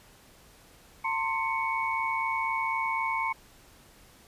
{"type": "tone cluster", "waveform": "sine", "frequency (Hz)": [904, 1048, 2223], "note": ["A5", "C6", "C#7"], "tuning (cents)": [47, 2, 4], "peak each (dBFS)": -31, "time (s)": [1.04, 3.33], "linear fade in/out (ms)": 10, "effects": ["pink hiss -56 dBFS RMS until 4.27 s", "resampled to 32000 Hz"]}